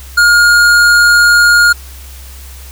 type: tone with tanh clipping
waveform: sine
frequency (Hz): 1423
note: F6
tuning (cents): +32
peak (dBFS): -6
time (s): 0.17-1.73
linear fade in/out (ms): 10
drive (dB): 16
effects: added 66 Hz sine -29 dBFS peak until 2.71 s + white hiss -36 dBFS RMS until 2.71 s